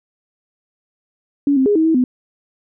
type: tone with pitch steps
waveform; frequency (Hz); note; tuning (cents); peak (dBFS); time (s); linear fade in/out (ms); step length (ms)
sine; 283.7 / 263.7 / 412.4 / 319.1 / 323.1 / 252; C#4 / C4 / G#4 / D#4 / E4 / B3; +40 / +14 / -12 / +44 / -35 / +35; -11; 1.47-2.04; 2; 95
effects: none